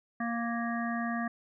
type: harmonic tone with a mistuned harmonic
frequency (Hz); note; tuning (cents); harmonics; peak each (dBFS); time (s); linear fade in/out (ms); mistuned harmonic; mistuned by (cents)
233.1; A#3; 0; 1 / 3 / 5 / 7 / 8; -32 / -37 / -39 / -40 / -41; 0.2-1.28; 5; 7; +25
effects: none